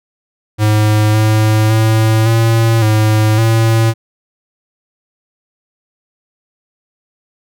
square tone with pitch steps, 106.8 / 108.4 / 110.5 / 113.9 / 108.1 / 113 Hz, G#2 / A2 / A2 / A#2 / A2 / A2, +49 / -25 / +8 / -40 / -30 / +47 cents, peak -9 dBFS, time 0.58-3.94 s, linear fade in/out 50 ms, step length 560 ms, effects none

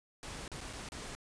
pink noise with dropouts, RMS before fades -44 dBFS, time 0.23-1.15 s, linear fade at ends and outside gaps 0 ms, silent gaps 0.479-0.517 / 0.607-0.612 / 0.729-0.733 / 0.888-0.92 s, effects resampled to 22050 Hz

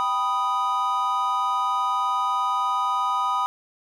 triangle chord, G augmented, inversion none, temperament equal, 784 / 987.8 / 1244.5 Hz, G5 / B5 / D#6, 0 / 0 / 0 cents, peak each -28 / -23 / -22 dBFS, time 0-3.46 s, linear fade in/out 0 ms, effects none

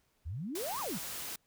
sine exponential two-way sweep, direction up then down, 69.3 to 1244.5 to 137.7 Hz, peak -36 dBFS, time 0.25-0.99 s, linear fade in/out 20 ms, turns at 0.8 s
white noise, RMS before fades -41 dBFS, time 0.55-1.36 s, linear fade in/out 5 ms
effects pink hiss -74 dBFS RMS until 1.46 s

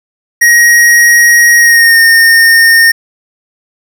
square tone with pitch glide, 1889 to 1832 Hz, A#6 to A#6, +22 to -31 cents, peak -3 dBFS, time 0.41-2.92 s, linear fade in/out 10 ms, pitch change -53 cents, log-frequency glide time 1.56-1.99 s, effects none

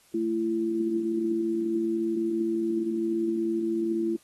sine tone pair together, 221.9 / 336.8 Hz, A3 / E4, +15 / +37 cents, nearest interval perfect fifth, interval 722 cents, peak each -31 / -25 dBFS, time 0.14-4.16 s, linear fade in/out 5 ms, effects white hiss -60 dBFS RMS until 4.23 s + AAC 32 kbps

